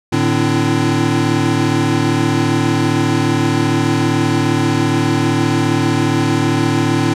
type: tone cluster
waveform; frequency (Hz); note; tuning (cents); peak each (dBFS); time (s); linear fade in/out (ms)
square; 110.7 / 150 / 261.2 / 296.2 / 338.7; A2 / D3 / C4 / D4 / E4; +11 / +37 / -3 / +15 / +47; -20; 0.12-7.14; 10
effects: low-pass 8000 Hz 12 dB/octave